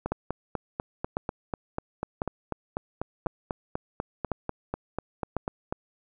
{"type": "two click trains", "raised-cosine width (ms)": 1, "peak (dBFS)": [-15, -13], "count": [24, 6], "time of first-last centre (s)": [[0.06, 5.725], [0.12, 5.367]], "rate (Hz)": [4.06, 0.953], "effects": []}